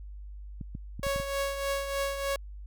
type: clicks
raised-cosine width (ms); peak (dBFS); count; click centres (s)
5; -25; 6; 0.612 / 0.751 / 0.995 / 1.067 / 1.161 / 1.2
type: tone with tremolo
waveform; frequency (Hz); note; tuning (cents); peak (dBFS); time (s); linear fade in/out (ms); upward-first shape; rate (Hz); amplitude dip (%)
sawtooth; 554.4; C#5; 0; -23; 1.03-2.36; 2; triangle; 3.3; 60
effects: added 50 Hz sine -40 dBFS peak until 2.66 s